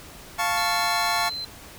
25% pulse chord, F augmented, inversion none, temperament equal, 698.5 / 880 / 1108.7 Hz, F5 / A5 / C#6, 0 / 0 / 0 cents, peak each -23 dBFS, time 0.38-1.3 s, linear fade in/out 20 ms
sine tone, 4084 Hz, C8, 43 cents flat, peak -29 dBFS, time 0.57-1.45 s, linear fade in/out 5 ms
effects pink hiss -44 dBFS RMS until 1.78 s

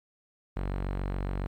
sawtooth tone, 47.18 Hz, F#1, 34 cents sharp, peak -26 dBFS, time 0.56-1.47 s, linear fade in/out 10 ms, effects low-pass 2000 Hz 12 dB/octave + 11-bit

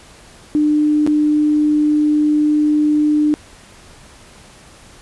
sine tone with dropouts, 300.3 Hz, D4, 39 cents sharp, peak -11 dBFS, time 0.55-3.34 s, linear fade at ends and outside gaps 0 ms, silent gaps 1.065-1.074 s, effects pink hiss -43 dBFS RMS until 5.01 s + resampled to 24000 Hz

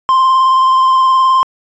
triangle tone with vibrato, 1046.5 Hz, C6, in tune, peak -5 dBFS, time 0.09-1.43 s, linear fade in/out 0 ms, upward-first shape sine, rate 19 Hz, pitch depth 20 cents each way, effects resampled to 16000 Hz

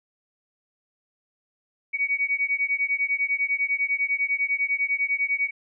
sine beating tone pair, 2245 / 2255 Hz, C#7 / C#7, +21 / +29 cents, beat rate 10 Hz, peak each -25 / -25 dBFS, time 1.93-5.51 s, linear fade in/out 20 ms, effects none

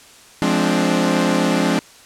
sawtooth chord, D half-diminished seventh, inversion first, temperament equal with one note detuned, 174.61 / 210.9 / 261.6 / 293.7 Hz, F3 / Ab3 / C4 / D4, 0 / +27 / 0 / 0 cents, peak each -17 dBFS, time 0.42-1.79 s, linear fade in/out 0 ms, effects white hiss -45 dBFS RMS until 2.05 s + low-pass 9000 Hz 12 dB/octave

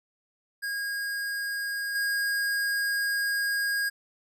square tone with level steps, 1632 Hz, G#6, 31 cents flat, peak -30 / -26 dBFS, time 0.62-3.9 s, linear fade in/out 20 ms, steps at 1.95 s, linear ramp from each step 5 ms, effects none

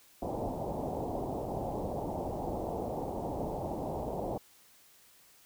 white low-pass noise, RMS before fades -36 dBFS, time 0.22-4.38 s, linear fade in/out 5 ms, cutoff 840 Hz, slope 48 dB/octave, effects white hiss -61 dBFS RMS until 5.45 s

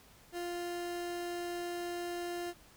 30% pulse tone, 349.2 Hz, F4, in tune, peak -34 dBFS, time 0.32-2.54 s, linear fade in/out 50 ms, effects pink hiss -60 dBFS RMS until 2.76 s

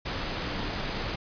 sine tone in noise, 293.7 Hz, D4, in tune, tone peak -41 dBFS, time 0.43-0.69 s, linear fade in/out 10 ms, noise pink, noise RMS -32 dBFS, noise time 0.05-1.16 s, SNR -12 dB, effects resampled to 11025 Hz

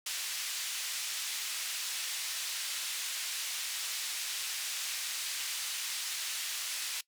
pink band-pass noise, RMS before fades -37 dBFS, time 0.06-7.01 s, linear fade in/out 5 ms, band 2700 to 11000 Hz, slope 12 dB/octave, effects noise-tail reverb RT60 0.1 s tail -21 dB re dry

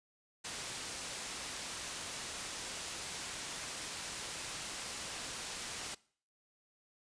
white low-pass noise, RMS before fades -43 dBFS, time 0.44-5.95 s, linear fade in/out 10 ms, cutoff 8600 Hz, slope 12 dB/octave, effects noise-tail reverb RT60 0.5 s tail -22 dB re dry + resampled to 22050 Hz

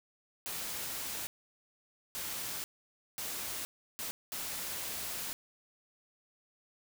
white noise bursts at uneven times, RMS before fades -39 dBFS, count 5, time 0.46-1.27 / 2.15-2.64 / 3.18-3.65 / 3.99-4.11 / 4.32-5.33 s, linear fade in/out 0 ms, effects none

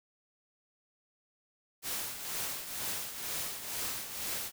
white noise with tremolo, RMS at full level -35 dBFS, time 1.82-4.52 s, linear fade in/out 50 ms, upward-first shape triangle, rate 2.1 Hz, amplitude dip 65%, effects none

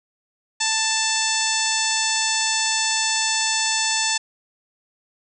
harmonic tone, 884 Hz, A5, 8 cents sharp, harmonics 1 / 2 / 3 / 4 / 5 / 6 / 7 / 8 / 9, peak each -28 / -28 / -28 / -28 / -28 / -28 / -28 / -28 / -28 dBFS, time 0.6-4.18 s, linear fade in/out 10 ms, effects none

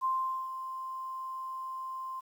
sine tone with ADSR envelope, 1046.5 Hz, C6, in tune, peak -26 dBFS, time 0.01-2.21 s, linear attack 36 ms, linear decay 430 ms, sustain -10 dB, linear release 19 ms, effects 10-bit

